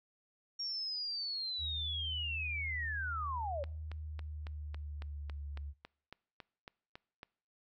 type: linear sweep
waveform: sine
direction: down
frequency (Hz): 5588 to 528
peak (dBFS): -36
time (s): 0.59-3.64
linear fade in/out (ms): 10
type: tone with pitch glide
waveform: sine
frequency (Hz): 77.78 to 71.74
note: D#2 to D2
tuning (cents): 0 to -40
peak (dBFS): -40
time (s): 1.58-5.74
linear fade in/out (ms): 50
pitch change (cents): -140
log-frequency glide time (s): 3.82-5.48
type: click train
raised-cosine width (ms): 0.3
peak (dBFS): -31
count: 14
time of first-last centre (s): 3.64-7.231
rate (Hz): 3.62
effects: noise-tail reverb RT60 0.6 s tail -25 dB re dry